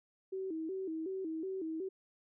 sine tone with vibrato, 349.2 Hz, F4, in tune, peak -36 dBFS, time 0.32-1.89 s, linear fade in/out 10 ms, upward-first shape square, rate 2.7 Hz, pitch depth 150 cents each way, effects none

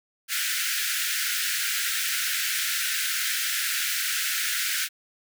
pink high-pass noise, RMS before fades -27 dBFS, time 0.28-4.89 s, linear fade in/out 50 ms, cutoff 1400 Hz, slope 96 dB/octave, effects none

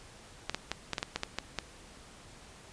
clicks, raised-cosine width 0.2 ms, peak -14 dBFS, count 10, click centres 0.496 / 0.546 / 0.716 / 0.933 / 0.982 / 1.029 / 1.16 / 1.234 / 1.386 / 1.587 s, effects pink hiss -53 dBFS RMS until 2.72 s + resampled to 22050 Hz

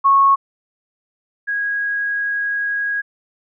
sine tone pair in turn, 1100 / 1648.1 Hz, C#6 / G#6, -14 / -14 cents, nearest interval perfect fifth, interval 700 cents, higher second, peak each -9 / -18 dBFS, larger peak first, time 0.04-0.36 / 1.47-3.02 s, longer second, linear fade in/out 20 ms, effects none

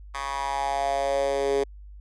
10% pulse tone with high-pass filter sweep, 138.59 Hz, C#3, in tune, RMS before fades -26 dBFS, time 0.14-1.64 s, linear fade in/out 10 ms, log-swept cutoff 1200 to 390 Hz, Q 5.1, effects added 50 Hz sine -41 dBFS peak until 2 s + resampled to 22050 Hz

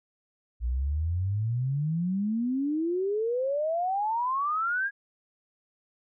sine exponential sweep, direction up, 57.1 to 1661.2 Hz, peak -25 dBFS, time 0.6-4.91 s, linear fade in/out 50 ms, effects none

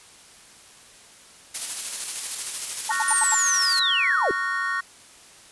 blue noise with tremolo, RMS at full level -26 dBFS, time 1.54-3.8 s, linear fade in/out 10 ms, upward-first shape square, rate 13 Hz, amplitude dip 30%
sine tone bursts, 880 Hz, A5, in tune, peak -21 dBFS, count 5, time 2.89-3.346 s, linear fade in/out 5 ms, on 28 ms, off 79 ms
triangle chord, Gb major seventh, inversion second, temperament just, 1110 / 1387.5 / 1480 / 1850 Hz, Db6 / F6 / Gb6 / Bb6, +2 / -12 / 0 / -14 cents, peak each -27 / -30 / -29 / -25 dBFS, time 2.9-4.81 s, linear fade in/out 10 ms
sine linear sweep, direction down, 9290 to 329.6 Hz, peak -20 dBFS, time 3.08-4.31 s, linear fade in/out 0 ms
effects white hiss -49 dBFS RMS until 5.51 s + resampled to 24000 Hz

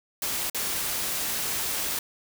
white noise with dropouts, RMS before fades -29 dBFS, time 0.22-1.99 s, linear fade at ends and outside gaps 2 ms, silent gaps 0.499-0.546 s, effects none

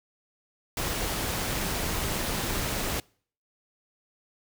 pink noise with amplitude modulation, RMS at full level -28 dBFS, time 0.77-3 s, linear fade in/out 2 ms, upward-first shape sine, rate 210 Hz, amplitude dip 40%, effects noise-tail reverb RT60 0.5 s tail -26 dB re dry

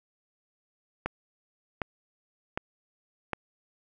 click train, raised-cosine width 0.5 ms, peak -14 dBFS, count 4, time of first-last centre 1.06-3.333 s, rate 1.32 Hz, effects none

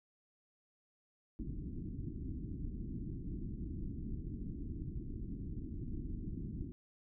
pink low-pass noise, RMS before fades -42 dBFS, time 1.39-6.72 s, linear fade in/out 0 ms, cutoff 330 Hz, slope 48 dB/octave, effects none

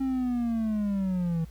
triangle linear sweep, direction down, 269.1 to 160.5 Hz, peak -23 dBFS, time 0-1.45 s, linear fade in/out 10 ms, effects added 60 Hz sine -43 dBFS peak until 1.5 s + pink hiss -59 dBFS RMS until 1.5 s

